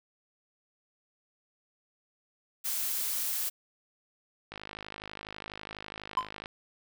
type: noise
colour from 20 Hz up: blue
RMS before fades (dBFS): -32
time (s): 2.64-3.5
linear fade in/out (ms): 20
type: click train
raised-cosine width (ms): 0.3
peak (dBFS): -24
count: 102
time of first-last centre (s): 4.52-6.459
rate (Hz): 52.1
type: tone with exponential decay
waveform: triangle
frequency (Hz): 1023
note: C6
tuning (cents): -39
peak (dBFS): -19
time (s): 6.17-6.29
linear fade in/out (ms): 5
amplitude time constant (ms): 24
effects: none